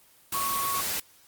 sine tone in noise, 1108.7 Hz, C#6, in tune, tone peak -28 dBFS, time 0.34-0.81 s, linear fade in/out 5 ms, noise white, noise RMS -30 dBFS, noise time 0.32-1 s, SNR -1 dB, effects white hiss -58 dBFS RMS until 1.27 s + Opus 24 kbps

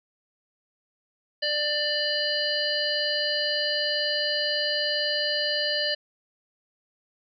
harmonic tone, 593 Hz, D5, 17 cents sharp, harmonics 1 / 3 / 5 / 7 / 8, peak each -30 / -30 / -30 / -30 / -30 dBFS, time 1.42-5.95 s, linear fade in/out 10 ms, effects none

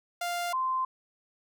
sawtooth / sine tone pair in turn, 698.5 / 1039.3 Hz, F5 / C6, 0 / -12 cents, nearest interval perfect fifth, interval 688 cents, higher second, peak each -26 dBFS, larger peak neither, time 0.21-0.53 / 0.53-0.85 s, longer neither, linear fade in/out 5 ms, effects none

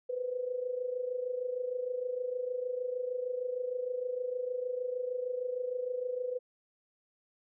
sine tone with amplitude modulation, 500 Hz, B4, 21 cents sharp, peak -29 dBFS, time 0.09-6.39 s, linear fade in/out 10 ms, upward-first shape sine, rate 26.5 Hz, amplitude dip 70%, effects none

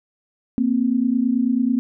sine tone pair together, 233.1 / 262.3 Hz, A#3 / C4, 0 / +4 cents, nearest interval major second, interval 204 cents, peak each -19 dBFS, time 0.58-1.79 s, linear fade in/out 0 ms, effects none

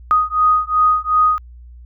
sine beating tone pair, 1244.5 / 1247.2 Hz, D#6 / D#6, 0 / +4 cents, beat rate 2.7 Hz, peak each -15 dBFS, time 0.11-1.38 s, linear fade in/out 0 ms, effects added 60 Hz sine -36 dBFS peak until 1.85 s

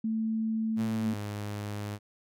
sine tone, 221.6 Hz, A3, 13 cents sharp, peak -27 dBFS, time 0.04-1.14 s, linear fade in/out 5 ms
sawtooth tone with pitch glide, 112.9 to 103.53 Hz, A2 to G#2, +45 to -5 cents, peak -30 dBFS, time 0.76-1.99 s, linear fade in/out 50 ms, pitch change -150 cents, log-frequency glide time 0.89-1.16 s
effects none

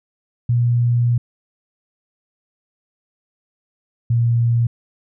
sine tone pair in turn, 120 / 117.67 Hz, B2 / A#2, -49 / +17 cents, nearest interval unison, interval 34 cents, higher first, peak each -13 dBFS, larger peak neither, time 0.49-1.18 / 4.1-4.67 s, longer first, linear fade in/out 5 ms, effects none

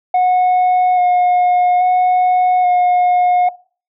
sine tone with vibrato, 725 Hz, F#5, 35 cents flat, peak -7 dBFS, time 0.14-3.49 s, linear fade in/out 5 ms, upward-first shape square, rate 0.6 Hz, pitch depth 13 cents each way, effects noise-tail reverb RT60 0.4 s tail -22 dB re dry + tanh soft clip ceiling -9 dBFS

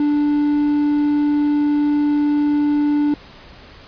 triangle tone, 293.7 Hz, D4, in tune, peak -12 dBFS, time 0-3.14 s, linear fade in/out 2 ms, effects pink hiss -42 dBFS RMS until 3.87 s + resampled to 11025 Hz

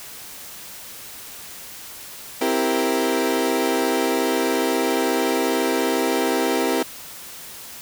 30% pulse chord, C dominant seventh, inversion none, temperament equal, 261.6 / 329.6 / 392 / 466.2 Hz, C4 / E4 / G4 / Bb4, 0 / 0 / 0 / 0 cents, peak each -22 dBFS, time 2.41-6.83 s, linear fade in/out 5 ms, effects white hiss -38 dBFS RMS until 7.81 s

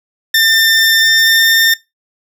20% pulse tone with pitch glide, 1796 to 1808.5 Hz, A6 to A6, +35 to +47 cents, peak -3 dBFS, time 0.34-1.74 s, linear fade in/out 5 ms, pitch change +12 cents, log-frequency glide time 0.94-1.54 s, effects noise-tail reverb RT60 0.2 s tail -19 dB re dry

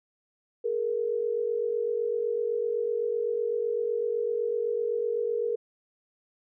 sine tone pair together, 423 / 470.9 Hz, G#4 / A#4, +32 / +18 cents, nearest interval major second, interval 186 cents, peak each -30 / -27 dBFS, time 0.64-5.56 s, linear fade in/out 10 ms, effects none

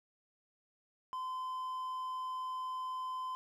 triangle tone, 1026 Hz, C6, 34 cents flat, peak -35 dBFS, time 1.13-3.35 s, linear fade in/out 0 ms, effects none

